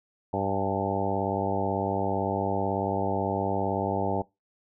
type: harmonic tone with a mistuned harmonic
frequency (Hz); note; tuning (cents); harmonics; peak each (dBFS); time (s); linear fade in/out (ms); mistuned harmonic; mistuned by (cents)
98; G2; 0; 1 / 2 / 3 / 4 / 5 / 6 / 7 / 8 / 9; -34 / -34 / -34 / -34 / -34 / -34 / -34 / -34 / -34; 0.33-4.22; 5; 8; +42
effects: noise-tail reverb RT60 0.2 s tail -20 dB re dry